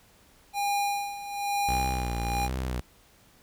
square tone with tremolo, 810 Hz, G#5, 43 cents flat, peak -25 dBFS, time 0.53-2.49 s, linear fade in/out 50 ms, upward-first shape sine, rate 1.1 Hz, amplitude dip 75%
sawtooth tone with vibrato, 61.74 Hz, B1, in tune, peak -25 dBFS, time 1.68-2.81 s, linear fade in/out 10 ms, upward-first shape sine, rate 1.4 Hz, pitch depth 85 cents each way
effects pink hiss -59 dBFS RMS until 3.42 s

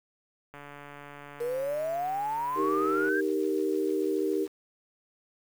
click train, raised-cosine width 0.5 ms, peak -30 dBFS, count 368, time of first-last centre 0.54-3.089 s, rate 144 Hz
sine exponential sweep, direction up, 466.2 to 1625 Hz, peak -28 dBFS, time 1.4-3.21 s, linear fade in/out 10 ms
sine chord, Eb major, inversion none, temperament equal, 311.1 / 392 / 466.2 Hz, Eb4 / G4 / Bb4, 0 / 0 / 0 cents, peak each -30 / -28 / -32 dBFS, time 2.55-4.48 s, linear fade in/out 50 ms
effects 8-bit

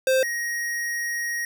square tone pair in turn, 523.3 / 1882.7 Hz, C5 / A#6, 0 / +17 cents, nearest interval octave + minor seventh, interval 2217 cents, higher second, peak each -18 / -26 dBFS, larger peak first, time 0.07-0.23 / 0.23-1.45 s, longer second, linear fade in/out 2 ms, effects none

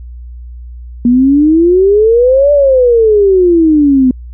sine exponential two-way sweep, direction up then down, 236.8 to 587.3 to 250.8 Hz, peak -4 dBFS, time 1.05-4.11 s, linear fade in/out 2 ms, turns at 2.52 s, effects added 60 Hz sine -25 dBFS peak until 4.33 s

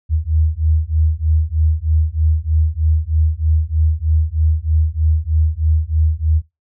sine beating tone pair, 77.1 / 80.3 Hz, D#2 / E2, -15 / -45 cents, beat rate 3.2 Hz, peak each -16 dBFS, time 0.09-6.42 s, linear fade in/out 50 ms, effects noise-tail reverb RT60 0.2 s tail -19 dB re dry

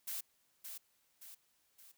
blue noise with echo, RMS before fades -41 dBFS, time 0.07-0.21 s, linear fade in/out 10 ms, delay 570 ms, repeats 3, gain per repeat -6 dB, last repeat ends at 1.92 s, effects white hiss -75 dBFS RMS until 1.97 s

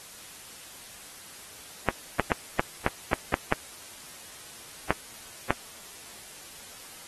clicks, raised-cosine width 0.5 ms, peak -6 dBFS, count 10, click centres 1.887 / 2.197 / 2.318 / 2.595 / 2.864 / 3.132 / 3.341 / 3.524 / 4.906 / 5.506 s, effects white hiss -46 dBFS RMS until 7.07 s + AAC 32 kbps

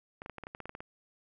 clicks, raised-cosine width 0.5 ms, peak -27 dBFS, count 12, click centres 0.219 / 0.261 / 0.297 / 0.383 / 0.437 / 0.469 / 0.549 / 0.603 / 0.656 / 0.694 / 0.751 / 0.805 s, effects none

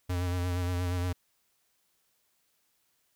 square tone with vibrato, 89.2 Hz, F2, 37 cents sharp, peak -29 dBFS, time 0.09-1.13 s, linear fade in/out 10 ms, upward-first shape sine, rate 8.5 Hz, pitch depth 32 cents each way, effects white hiss -73 dBFS RMS until 3.15 s

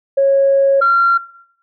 sine tone pair in turn, 549 / 1375 Hz, C#5 / F6, -17 / -27 cents, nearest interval octave + major third, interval 1590 cents, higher second, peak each -8 dBFS, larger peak neither, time 0.17-0.81 / 0.81-1.18 s, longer first, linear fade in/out 10 ms, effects noise-tail reverb RT60 0.7 s tail -20 dB re dry + tanh soft clip ceiling -4 dBFS

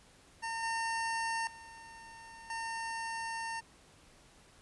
25% pulse tone with level steps, 910 Hz, A#5, 42 cents flat, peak -32 / -29 / -46 / -33 dBFS, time 0.42-3.61 s, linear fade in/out 20 ms, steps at 0.63 / 1.47 / 2.5 s, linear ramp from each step 2 ms, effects pink hiss -61 dBFS RMS until 4.61 s + resampled to 24000 Hz

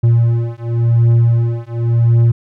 triangle beating tone pair, 116.54 / 117.46 Hz, A#2 / A#2, 0 / +14 cents, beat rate 0.92 Hz, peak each -11 dBFS, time 0.03-2.32 s, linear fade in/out 10 ms, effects none

